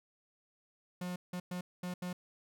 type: tone bursts at uneven times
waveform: 45% pulse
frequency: 179.4 Hz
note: F3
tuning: 47 cents sharp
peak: -37 dBFS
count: 5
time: 1.01-1.16 / 1.33-1.4 / 1.51-1.61 / 1.83-1.94 / 2.02-2.13 s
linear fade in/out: 5 ms
effects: none